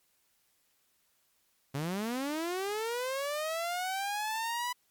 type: linear sweep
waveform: sawtooth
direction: up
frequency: 132.8 to 994 Hz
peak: -28 dBFS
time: 1.74-4.73 s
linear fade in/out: 10 ms
effects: white hiss -72 dBFS RMS until 4.9 s + MP3 96 kbps